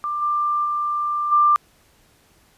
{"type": "tone with level steps", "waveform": "sine", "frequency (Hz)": 1187, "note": "D6", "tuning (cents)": 18, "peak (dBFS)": [-22, -18, -20, -12], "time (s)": [0.04, 1.56], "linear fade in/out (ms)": 0, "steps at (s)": [0.21, 0.64, 1.31], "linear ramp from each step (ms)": 20, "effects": ["pink hiss -57 dBFS RMS until 2.57 s", "resampled to 32000 Hz"]}